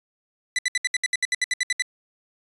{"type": "tone bursts", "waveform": "sawtooth", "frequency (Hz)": 1990, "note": "B6", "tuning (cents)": 13, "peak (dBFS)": -16, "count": 14, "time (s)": [0.56, 1.822], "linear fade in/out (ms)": 2, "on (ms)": 27, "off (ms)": 68, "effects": ["resampled to 24000 Hz"]}